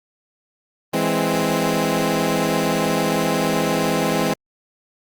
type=chord; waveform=15% pulse; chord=E augmented; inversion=none; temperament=equal; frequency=164.81 / 207.7 / 261.6 Hz; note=E3 / G#3 / B#3; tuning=0 / 0 / 0 cents; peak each=-16 dBFS; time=0.93-4.34 s; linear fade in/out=10 ms; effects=Opus 32 kbps